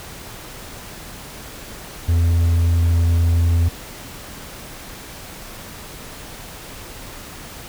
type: tone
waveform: triangle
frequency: 84.5 Hz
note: E2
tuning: 43 cents sharp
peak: -11 dBFS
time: 2.08-3.69 s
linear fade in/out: 10 ms
effects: pink hiss -36 dBFS RMS until 7.68 s